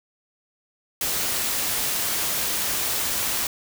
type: noise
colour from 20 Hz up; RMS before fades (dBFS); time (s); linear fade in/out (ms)
white; -25; 1.01-3.47; 2
effects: none